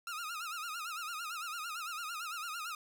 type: tone with vibrato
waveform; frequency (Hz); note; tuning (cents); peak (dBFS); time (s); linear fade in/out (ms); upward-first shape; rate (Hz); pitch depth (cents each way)
sawtooth; 1318.5; E6; 0; -35; 0.07-2.75; 2; sine; 8.9; 130
effects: none